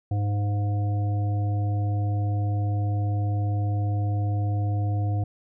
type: harmonic tone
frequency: 102.5 Hz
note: G#2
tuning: 22 cents flat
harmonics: 1 / 3 / 5 / 7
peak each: -22 / -36 / -42 / -37 dBFS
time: 0.11-5.24 s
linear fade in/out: 5 ms
effects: none

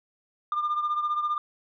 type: beating tone pair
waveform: sine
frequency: 1200 / 1215 Hz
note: D6 / D#6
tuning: +37 / -42 cents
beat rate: 15 Hz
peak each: -24 / -30 dBFS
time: 0.52-1.38 s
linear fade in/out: 2 ms
effects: tanh soft clip ceiling -21 dBFS

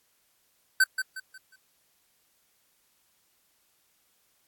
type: tone with echo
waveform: square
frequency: 1536 Hz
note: G6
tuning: 36 cents flat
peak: -18 dBFS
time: 0.8-0.84 s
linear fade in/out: 5 ms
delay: 180 ms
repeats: 4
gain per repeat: -9 dB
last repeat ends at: 1.56 s
effects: white hiss -69 dBFS RMS until 4.47 s + AAC 64 kbps

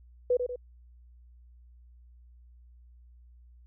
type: tone with echo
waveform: sine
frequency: 493.9 Hz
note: B4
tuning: in tune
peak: -21 dBFS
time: 0.3-0.37 s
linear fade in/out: 5 ms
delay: 95 ms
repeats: 2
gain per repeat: -6 dB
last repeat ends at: 0.56 s
effects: added 60 Hz sine -52 dBFS peak until 3.66 s

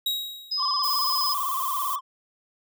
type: tone with exponential decay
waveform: 45% pulse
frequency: 3816 Hz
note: A#7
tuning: 40 cents sharp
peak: -22 dBFS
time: 0.06-0.8 s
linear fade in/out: 5 ms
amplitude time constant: 160 ms
type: tone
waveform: sine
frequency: 5040 Hz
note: D#8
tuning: 21 cents sharp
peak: -24 dBFS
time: 0.51-1.34 s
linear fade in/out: 10 ms
type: tone with vibrato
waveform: triangle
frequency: 1100 Hz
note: C#6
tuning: 14 cents flat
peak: -24 dBFS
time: 0.57-2.01 s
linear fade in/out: 50 ms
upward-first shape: square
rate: 18 Hz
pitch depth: 83 cents each way
type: noise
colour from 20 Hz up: violet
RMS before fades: -32 dBFS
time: 0.83-1.96 s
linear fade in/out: 10 ms
effects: none

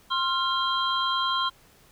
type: tone cluster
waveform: sine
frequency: 1055 / 1386 / 3204 / 3986 Hz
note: C6 / F6 / G7 / B7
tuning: +14 / -14 / +37 / +15 cents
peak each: -26 / -30 / -28 / -34 dBFS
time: 0.1-1.5 s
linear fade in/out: 20 ms
effects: pink hiss -57 dBFS RMS until 1.91 s

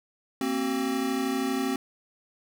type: tone cluster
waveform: square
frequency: 233.1 / 265.7 / 378.8 Hz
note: A#3 / C4 / F#4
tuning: 0 / +27 / +41 cents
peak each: -34 / -28 / -33 dBFS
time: 0.41-1.76 s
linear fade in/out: 2 ms
effects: none

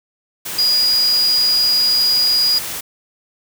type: tone in noise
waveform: sine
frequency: 4887 Hz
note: D#8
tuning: 32 cents flat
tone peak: -12 dBFS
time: 0.58-2.59 s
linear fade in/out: 10 ms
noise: white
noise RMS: -26 dBFS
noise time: 0.45-2.81 s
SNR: +11 dB
effects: none

